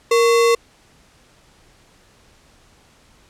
sine tone with sample-and-hold, 466.2 Hz, A#4, in tune, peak -11 dBFS, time 0.11-0.55 s, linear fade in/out 5 ms, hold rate 1575 Hz, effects pink hiss -53 dBFS RMS until 3.29 s + low-pass 9000 Hz 12 dB/octave

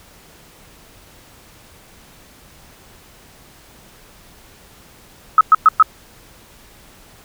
sine tone bursts, 1281 Hz, E6, 50 cents flat, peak -4 dBFS, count 4, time 5.38-5.826 s, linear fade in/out 2 ms, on 29 ms, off 110 ms, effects pink hiss -46 dBFS RMS until 7.24 s

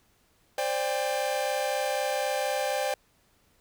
45% pulse chord, C suspended second, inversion none, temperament equal with one note detuned, 523.3 / 587.3 / 798.6 Hz, C5 / D5 / G5, 0 / 0 / +32 cents, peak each -31 dBFS, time 0.58-2.94 s, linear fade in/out 2 ms, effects pink hiss -66 dBFS RMS until 3.6 s

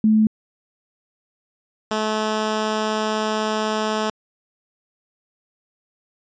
sine / 10% pulse tone pair in turn, 216.9 / 216 Hz, A3 / A3, -25 / -32 cents, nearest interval unison, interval 7 cents, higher first, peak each -12 dBFS, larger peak neither, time 0.04-0.27 / 1.91-4.1 s, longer second, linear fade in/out 2 ms, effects resampled to 16000 Hz

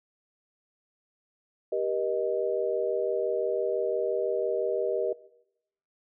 sine chord, Eb major, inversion first, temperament equal with one note detuned, 392 / 477.9 / 622.3 Hz, G4 / Bb4 / Eb5, 0 / +43 / 0 cents, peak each -30 dBFS, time 1.72-5.13 s, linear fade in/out 5 ms, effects noise-tail reverb RT60 0.8 s tail -19 dB re dry

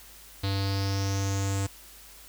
square tone with low-pass filter sweep, 98 Hz, G2, in tune, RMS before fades -28 dBFS, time 0.43-1.67 s, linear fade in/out 10 ms, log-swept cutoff 4100 to 7900 Hz, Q 5.8, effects added 50 Hz sine -55 dBFS peak until 2.28 s + white hiss -50 dBFS RMS until 2.28 s

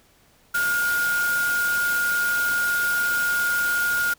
sine tone in noise, 1426 Hz, F6, 36 cents sharp, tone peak -20 dBFS, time 0.54-4.14 s, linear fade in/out 10 ms, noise white, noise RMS -31 dBFS, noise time 0.54-4.14 s, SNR +8 dB, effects pink hiss -58 dBFS RMS until 4.18 s

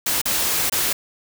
white noise with dropouts, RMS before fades -21 dBFS, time 0.06-0.93 s, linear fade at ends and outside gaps 5 ms, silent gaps 0.216-0.255 / 0.698-0.721 s, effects none

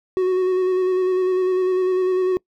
triangle tone with vibrato, 370 Hz, F#4, in tune, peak -14 dBFS, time 0.17-2.37 s, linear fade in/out 0 ms, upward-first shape square, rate 10 Hz, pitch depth 18 cents each way, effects noise-tail reverb RT60 0.1 s tail -24 dB re dry

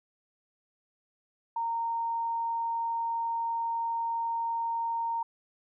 sine tone, 923 Hz, A#5, 17 cents flat, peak -28 dBFS, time 1.56-5.23 s, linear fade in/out 5 ms, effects none

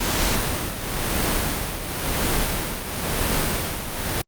pink noise with tremolo, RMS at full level -21 dBFS, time 0-4.22 s, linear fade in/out 10 ms, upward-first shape triangle, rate 0.97 Hz, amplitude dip 65%, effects Opus 48 kbps

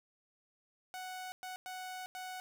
sawtooth tone bursts at uneven times, 741 Hz, F#5, 2 cents sharp, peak -38 dBFS, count 4, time 0.94-1.32 / 1.43-1.56 / 1.66-2.06 / 2.15-2.4 s, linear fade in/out 0 ms, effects none

